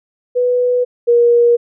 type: tone pair in turn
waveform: sine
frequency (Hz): 493.9 / 475.1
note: B4 / A#4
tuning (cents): 0 / +33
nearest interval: minor second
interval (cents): 67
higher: first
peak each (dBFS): -11 / -7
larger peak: second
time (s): 0.35-0.85 / 1.07-1.57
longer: neither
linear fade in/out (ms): 20
effects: none